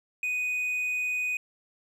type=tone; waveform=triangle; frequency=2489 Hz; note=D#7; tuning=in tune; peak=-25 dBFS; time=0.23-1.37 s; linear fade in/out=2 ms; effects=none